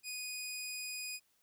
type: tone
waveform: 15% pulse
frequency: 2480 Hz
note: D#7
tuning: 6 cents flat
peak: -33 dBFS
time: 0.03-1.2 s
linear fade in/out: 50 ms
effects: white hiss -74 dBFS RMS until 1.42 s